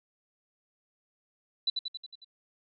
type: tone with echo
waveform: sine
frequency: 3975 Hz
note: B7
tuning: 10 cents sharp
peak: -24 dBFS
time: 1.67-1.7 s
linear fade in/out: 5 ms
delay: 91 ms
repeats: 6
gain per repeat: -4 dB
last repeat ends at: 2.246 s
effects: none